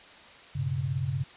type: tone cluster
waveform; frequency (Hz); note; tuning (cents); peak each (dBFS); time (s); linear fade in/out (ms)
sine; 96.7 / 120.8 / 137.4; G2 / B2 / C#3; -23 / -38 / -15; -33 / -34 / -29; 0.55-1.24; 10
effects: white hiss -50 dBFS RMS until 1.36 s + resampled to 8000 Hz